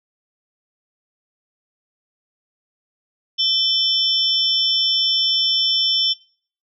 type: tone cluster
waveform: sine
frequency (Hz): 3082 / 3481 / 5400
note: G7 / A7 / E8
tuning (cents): -30 / -19 / +41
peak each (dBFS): -20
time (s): 3.38-6.14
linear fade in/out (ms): 20
effects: noise-tail reverb RT60 0.5 s tail -24 dB re dry